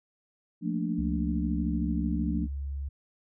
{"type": "chord", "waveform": "sine", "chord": "Bb major seventh", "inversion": "second", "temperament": "equal", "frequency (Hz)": [174.61, 220, 233.1, 293.7], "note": ["F3", "A3", "Bb3", "D4"], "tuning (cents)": [0, 0, 0, 0], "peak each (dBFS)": [-31, -33, -35, -33], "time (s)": [0.61, 2.48], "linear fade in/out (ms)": 50}
{"type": "tone", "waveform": "sine", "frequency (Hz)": 69.6, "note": "C#2", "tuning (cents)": 8, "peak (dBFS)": -31, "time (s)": [0.98, 2.89], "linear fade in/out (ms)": 10}
{"effects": []}